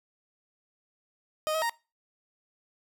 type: tone with pitch steps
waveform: 30% pulse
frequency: 620 / 637 / 932 Hz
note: D#5 / D#5 / A#5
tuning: -6 / +41 / -1 cents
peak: -24 dBFS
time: 1.47-1.695 s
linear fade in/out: 0 ms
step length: 75 ms
effects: noise-tail reverb RT60 0.3 s tail -23 dB re dry